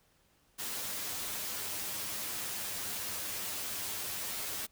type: noise with comb filter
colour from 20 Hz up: white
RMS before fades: -38 dBFS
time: 0.58-4.67 s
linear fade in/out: 20 ms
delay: 9.8 ms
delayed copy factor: +0.65
effects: pink hiss -69 dBFS RMS until 4.71 s